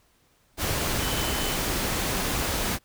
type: tone in noise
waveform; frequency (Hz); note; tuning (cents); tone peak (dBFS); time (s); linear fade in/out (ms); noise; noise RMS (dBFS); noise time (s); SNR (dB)
sine; 3034; F#7; +43; -35; 0.99-1.58; 50; pink; -27; 0.57-2.79; -11
effects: pink hiss -64 dBFS RMS until 2.84 s